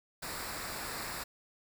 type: noise with comb filter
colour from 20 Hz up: pink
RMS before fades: -40 dBFS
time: 0.22-1.24 s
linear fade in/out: 10 ms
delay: 0.32 ms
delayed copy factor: -0.6
effects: none